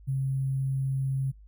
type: tone with sample-and-hold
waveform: sine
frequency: 134.4 Hz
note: C3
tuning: 47 cents sharp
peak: -25 dBFS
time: 0.07-1.32 s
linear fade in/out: 20 ms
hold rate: 11025 Hz
effects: noise-tail reverb RT60 0.2 s tail -26 dB re dry + added 51 Hz sine -48 dBFS peak until 1.47 s